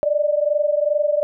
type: tone pair together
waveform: sine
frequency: 585.5 / 608 Hz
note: D5 / D#5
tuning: -5 / -40 cents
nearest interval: minor second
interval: 65 cents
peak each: -18 / -20 dBFS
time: 0.03-1.23 s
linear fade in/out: 0 ms
effects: none